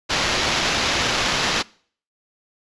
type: noise with sample-and-hold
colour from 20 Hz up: violet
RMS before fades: -21 dBFS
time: 0.09-1.63 s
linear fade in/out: 20 ms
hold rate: 8820 Hz
effects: noise-tail reverb RT60 0.5 s tail -23 dB re dry + resampled to 22050 Hz